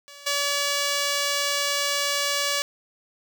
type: tone with level steps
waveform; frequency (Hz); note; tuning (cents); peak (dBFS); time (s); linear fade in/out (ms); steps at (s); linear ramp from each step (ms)
5% pulse; 571; D5; -49; -31 / -11; 0.08-2.62; 0; 0.26; 10
effects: none